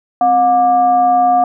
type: tone with frequency modulation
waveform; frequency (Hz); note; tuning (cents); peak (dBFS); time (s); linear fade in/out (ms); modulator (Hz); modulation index
sine; 720; F#5; -47; -8; 0.21-1.44; 2; 459; 0.4
effects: none